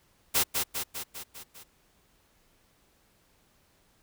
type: noise with echo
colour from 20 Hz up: white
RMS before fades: -24 dBFS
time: 0.34-0.44 s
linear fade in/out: 20 ms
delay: 200 ms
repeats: 6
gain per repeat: -4 dB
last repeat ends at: 1.64 s
effects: pink hiss -66 dBFS RMS until 4.02 s